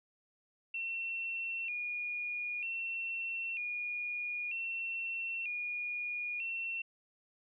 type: tone with vibrato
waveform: sine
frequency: 2570 Hz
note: E7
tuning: 45 cents flat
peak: -35 dBFS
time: 0.74-6.82 s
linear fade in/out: 5 ms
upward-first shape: square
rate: 0.53 Hz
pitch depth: 90 cents each way
effects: none